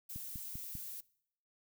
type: noise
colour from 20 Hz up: violet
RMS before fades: -45 dBFS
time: 0.09-1.01 s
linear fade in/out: 10 ms
type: click train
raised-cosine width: 5 ms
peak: -33 dBFS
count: 4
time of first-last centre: 0.16-0.753 s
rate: 5.06 Hz
effects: noise-tail reverb RT60 0.7 s tail -23 dB re dry